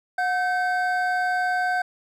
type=tone pair together; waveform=triangle; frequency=728 / 1544.4 Hz; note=F#5 / G6; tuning=-28 / -26 cents; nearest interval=octave + minor second; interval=1302 cents; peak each=-21 / -23 dBFS; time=0.18-1.82 s; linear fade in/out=5 ms; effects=none